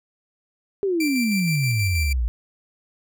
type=exponential sweep; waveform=sine; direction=down; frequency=408.6 to 54.2 Hz; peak=-19 dBFS; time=0.83-2.28 s; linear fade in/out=0 ms
type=tone with tremolo; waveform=sawtooth; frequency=2349 Hz; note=D7; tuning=in tune; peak=-21 dBFS; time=1-2.13 s; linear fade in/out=5 ms; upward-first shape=square; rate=6.3 Hz; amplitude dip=30%
effects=none